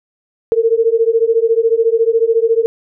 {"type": "beating tone pair", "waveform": "sine", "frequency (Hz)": [448.9, 462.9], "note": ["A4", "A#4"], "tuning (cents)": [35, -12], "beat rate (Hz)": 14, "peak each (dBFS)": -13, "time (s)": [0.52, 2.66], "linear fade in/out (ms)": 0, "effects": []}